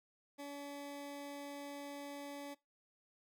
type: tone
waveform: 20% pulse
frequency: 284.8 Hz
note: C#4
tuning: 47 cents sharp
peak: -40 dBFS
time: 0.38-2.55 s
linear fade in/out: 20 ms
effects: noise-tail reverb RT60 0.2 s tail -21 dB re dry